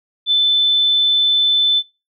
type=tone; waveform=sine; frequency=3520 Hz; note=A7; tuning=in tune; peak=-11 dBFS; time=0.26-1.83 s; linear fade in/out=50 ms; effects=noise-tail reverb RT60 0.3 s tail -26 dB re dry